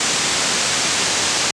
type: low-pass noise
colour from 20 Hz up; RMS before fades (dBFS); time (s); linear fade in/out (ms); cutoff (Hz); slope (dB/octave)
white; -19; 0-1.51; 5; 8100; 48
effects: high-pass 100 Hz 12 dB/octave